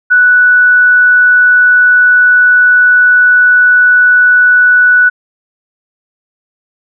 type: tone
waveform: sine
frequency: 1480 Hz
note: F#6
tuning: in tune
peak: -3 dBFS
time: 0.1-5.1 s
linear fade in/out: 20 ms
effects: none